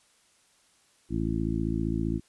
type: harmonic tone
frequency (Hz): 55.2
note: A1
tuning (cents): +6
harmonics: 1 / 2 / 3 / 4 / 5 / 6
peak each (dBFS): -33 / -33 / -33 / -33 / -33 / -33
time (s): 1.09-2.21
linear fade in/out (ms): 50
effects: white hiss -64 dBFS RMS until 2.28 s + resampled to 24000 Hz